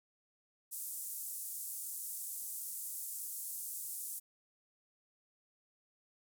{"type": "band-pass noise", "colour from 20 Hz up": "pink", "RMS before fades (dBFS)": -43, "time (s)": [0.71, 4.2], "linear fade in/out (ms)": 20, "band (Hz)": [8400, 16000], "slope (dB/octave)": 24, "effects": []}